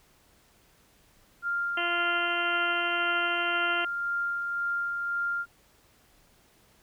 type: tone with tremolo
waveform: sine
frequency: 1396.9 Hz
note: F6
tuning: in tune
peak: -26 dBFS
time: 1.42-5.46 s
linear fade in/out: 50 ms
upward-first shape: sine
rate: 1.9 Hz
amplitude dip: 30%
type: harmonic tone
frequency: 346 Hz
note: F4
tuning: 16 cents flat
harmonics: 1 / 2 / 3 / 4 / 5 / 6 / 7 / 8 / 9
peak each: -37 / -34 / -39 / -45 / -40 / -37 / -44 / -33 / -36 dBFS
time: 1.77-3.85 s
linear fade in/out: 5 ms
effects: pink hiss -62 dBFS RMS until 6.82 s